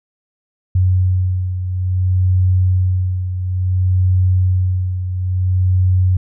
sine beating tone pair, 92 / 92.58 Hz, F#2 / F#2, -9 / +2 cents, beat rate 0.58 Hz, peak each -13 / -20 dBFS, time 0.75-6.17 s, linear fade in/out 5 ms, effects none

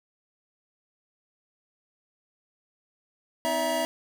square tone cluster, 255.2 / 316 / 575 / 657 / 949 Hz, C4 / D#4 / D5 / E5 / A#5, -43 / +27 / -37 / -6 / +31 cents, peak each -36 / -37 / -35 / -28 / -32 dBFS, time 3.45-3.85 s, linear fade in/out 0 ms, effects none

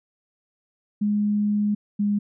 sine tone pair in turn, 207.7 / 205.3 Hz, G#3 / G#3, 0 / -20 cents, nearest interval unison, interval 20 cents, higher first, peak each -19 / -19 dBFS, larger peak neither, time 1.01-1.75 / 1.99-2.19 s, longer first, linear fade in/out 10 ms, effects none

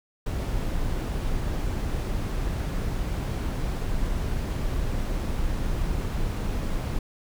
brown noise, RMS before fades -27 dBFS, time 0.26-6.99 s, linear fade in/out 5 ms, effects none

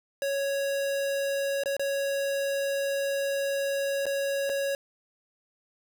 square tone with dropouts, 554.4 Hz, C#5, in tune, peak -27 dBFS, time 0.22-4.75 s, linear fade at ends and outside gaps 1 ms, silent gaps 1.636-1.658 / 1.767-1.795 / 4.056-4.065 / 4.494-4.498 s, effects none

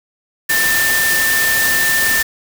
sine tone in noise, 1787 Hz, A6, 26 cents sharp, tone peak -14 dBFS, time 0.49-2.23 s, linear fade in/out 10 ms, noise white, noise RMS -18 dBFS, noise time 0.49-2.23 s, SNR +1 dB, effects none

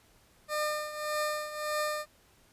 20% pulse tone with tremolo, 604 Hz, D5, 48 cents sharp, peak -23 dBFS, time 0.48-2.06 s, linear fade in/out 50 ms, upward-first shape triangle, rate 1.7 Hz, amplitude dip 75%, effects pink hiss -63 dBFS RMS until 2.52 s + resampled to 32000 Hz

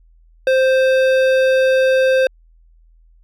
sine tone with hard clipping, 523.3 Hz, C5, in tune, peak -13 dBFS, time 0.47-2.27 s, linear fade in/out 2 ms, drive 13 dB, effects added 41 Hz sine -47 dBFS peak until 3.23 s

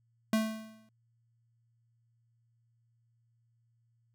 square tone with exponential decay, 219.5 Hz, A3, 4 cents flat, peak -24 dBFS, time 0.33-0.89 s, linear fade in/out 2 ms, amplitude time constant 120 ms, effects added 116 Hz sine -69 dBFS peak until 4.14 s

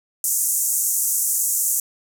pink band-pass noise, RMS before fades -21 dBFS, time 0.24-1.8 s, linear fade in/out 2 ms, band 6600 to 15000 Hz, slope 48 dB/octave, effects none

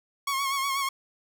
sawtooth tone with vibrato, 1097 Hz, C#6, 18 cents flat, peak -22 dBFS, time 0.27-0.89 s, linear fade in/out 5 ms, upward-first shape sine, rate 8.2 Hz, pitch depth 48 cents each way, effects none

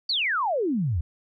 sine exponential sweep, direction down, 4699 to 73.42 Hz, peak -22 dBFS, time 0.09-1.01 s, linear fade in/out 5 ms, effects none

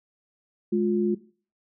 sine tone pair together, 210 / 353.2 Hz, G#3 / F4, +19 / +20 cents, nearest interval major sixth, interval 901 cents, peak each -23 dBFS, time 0.72-1.15 s, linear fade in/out 10 ms, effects noise-tail reverb RT60 0.4 s tail -17 dB re dry

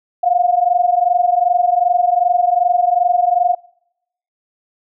sine tone pair together, 700 / 722.6 Hz, F5 / F#5, +4 / -41 cents, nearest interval minor second, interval 55 cents, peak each -14 dBFS, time 0.23-3.55 s, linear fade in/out 10 ms, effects noise-tail reverb RT60 0.8 s tail -24 dB re dry

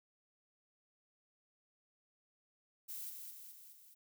violet noise with echo, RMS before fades -45 dBFS, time 2.88-3.11 s, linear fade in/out 20 ms, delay 210 ms, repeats 4, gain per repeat -4 dB, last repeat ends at 3.95 s, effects none

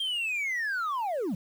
sine linear sweep, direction down, 3221 to 155.56 Hz, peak -25 dBFS, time 0-1.35 s, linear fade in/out 5 ms, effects tanh soft clip ceiling -27 dBFS + 9-bit

